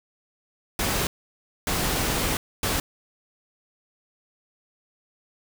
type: noise bursts at uneven times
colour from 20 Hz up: pink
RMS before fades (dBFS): -25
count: 3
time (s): 0.79-1.07 / 1.67-2.37 / 2.63-2.8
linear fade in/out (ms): 2
effects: none